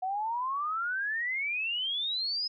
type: exponential sweep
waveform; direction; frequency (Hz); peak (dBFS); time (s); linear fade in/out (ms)
sine; up; 732 to 5130; -29; 0.02-2.48; 10
effects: none